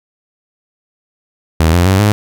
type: tone with pitch steps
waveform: sawtooth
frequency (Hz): 80.4 / 87.68 / 95.61 / 104.27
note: E2 / F2 / G2 / G#2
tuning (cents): -43 / +7 / -43 / +7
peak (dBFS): -4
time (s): 1.6-2.12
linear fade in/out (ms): 0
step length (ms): 130
effects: none